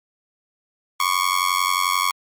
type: tone with amplitude modulation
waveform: sawtooth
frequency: 1106 Hz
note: C#6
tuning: 4 cents flat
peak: -10 dBFS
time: 1-2.11 s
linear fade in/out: 2 ms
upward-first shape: sine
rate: 91.3 Hz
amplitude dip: 100%
effects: MP3 96 kbps